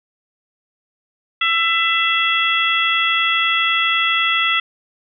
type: harmonic tone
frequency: 668 Hz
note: E5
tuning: 23 cents sharp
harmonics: 2 / 3 / 4 / 5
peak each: -20 / -20 / -20 / -20 dBFS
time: 1.41-4.6 s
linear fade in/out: 5 ms
effects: none